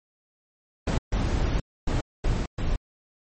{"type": "noise bursts at uneven times", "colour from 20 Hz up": "brown", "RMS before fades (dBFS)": -24, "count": 5, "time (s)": [[0.87, 0.98], [1.12, 1.6], [1.87, 2.01], [2.24, 2.46], [2.58, 2.76]], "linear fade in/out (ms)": 5, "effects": ["MP3 32 kbps"]}